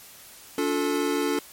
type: tone cluster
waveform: square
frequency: 288.2 / 354.3 / 438.9 Hz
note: D4 / F4 / A4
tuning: -33 / +25 / -4 cents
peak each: -27 / -30 / -28 dBFS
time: 0.58-1.39 s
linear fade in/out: 2 ms
effects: white hiss -47 dBFS RMS until 1.52 s + MP3 64 kbps